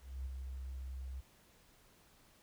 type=tone with ADSR envelope; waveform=sine; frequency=65.41 Hz; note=C2; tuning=in tune; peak=-37 dBFS; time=0-1.21 s; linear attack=260 ms; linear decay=14 ms; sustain=-4 dB; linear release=11 ms; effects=pink hiss -66 dBFS RMS until 2.42 s